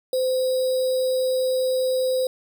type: tone with sample-and-hold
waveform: sine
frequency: 515 Hz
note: C5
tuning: 28 cents flat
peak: -19 dBFS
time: 0.13-2.27 s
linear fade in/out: 2 ms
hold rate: 4410 Hz
effects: none